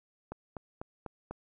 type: click train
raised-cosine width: 1 ms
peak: -25 dBFS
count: 5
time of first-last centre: 0.32-1.31 s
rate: 4.04 Hz
effects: none